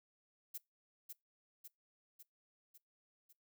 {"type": "noise with echo", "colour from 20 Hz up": "violet", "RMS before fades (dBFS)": -44, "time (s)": [0.54, 0.58], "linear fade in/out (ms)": 10, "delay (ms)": 550, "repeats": 5, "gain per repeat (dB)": -4, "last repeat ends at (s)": 3.33, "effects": ["noise-tail reverb RT60 0.2 s tail -23 dB re dry"]}